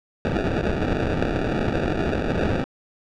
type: noise with sample-and-hold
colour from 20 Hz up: white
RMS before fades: -23 dBFS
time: 0.25-2.64 s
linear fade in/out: 0 ms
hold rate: 1050 Hz
effects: low-pass 3000 Hz 12 dB/octave